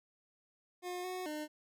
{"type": "tone with pitch steps", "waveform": "25% pulse", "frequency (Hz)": [359.1, 367.5, 303.2], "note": ["F4", "F#4", "D#4"], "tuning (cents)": [48, -12, -45], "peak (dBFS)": -35, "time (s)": [0.82, 1.48], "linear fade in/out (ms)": 50, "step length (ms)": 220, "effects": []}